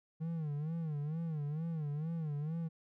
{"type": "tone with vibrato", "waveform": "triangle", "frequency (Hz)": 155.56, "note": "D#3", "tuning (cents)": 0, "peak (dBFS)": -33, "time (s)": [0.2, 2.69], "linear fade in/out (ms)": 20, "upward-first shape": "sine", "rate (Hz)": 2.2, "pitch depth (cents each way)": 130, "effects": []}